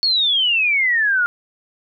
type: exponential sweep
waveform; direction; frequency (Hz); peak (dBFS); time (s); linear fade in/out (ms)
sine; down; 4435 to 1396.9; -14; 0.03-1.26; 0
effects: none